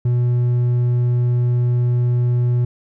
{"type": "tone with hard clipping", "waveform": "sine", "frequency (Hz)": 122, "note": "B2", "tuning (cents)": -21, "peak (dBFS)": -15, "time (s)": [0.05, 2.65], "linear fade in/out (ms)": 5, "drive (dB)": 3, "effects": []}